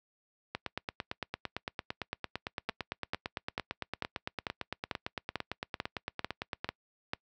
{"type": "two click trains", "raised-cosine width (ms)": 0.3, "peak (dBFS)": [-18, -16], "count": [55, 11], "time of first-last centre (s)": [[0.55, 6.645], [2.69, 7.134]], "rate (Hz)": [8.86, 2.25], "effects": ["noise-tail reverb RT60 0.1 s tail -25 dB re dry", "high-pass 60 Hz 12 dB/octave"]}